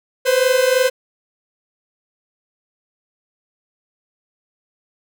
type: tone pair together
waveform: 45% pulse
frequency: 502 / 525.1 Hz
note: B4 / C5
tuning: +28 / +6 cents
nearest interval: minor second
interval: 78 cents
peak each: -16 dBFS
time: 0.25-0.9 s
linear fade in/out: 20 ms
effects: none